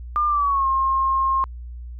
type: tone with pitch glide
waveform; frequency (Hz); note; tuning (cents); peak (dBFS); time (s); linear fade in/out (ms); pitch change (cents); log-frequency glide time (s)
sine; 1200 to 1069.1; D6 to C6; +37 to +37; -17; 0.16-1.44; 0; -200; 0.27-0.67
effects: added 60 Hz sine -32 dBFS peak until 1.99 s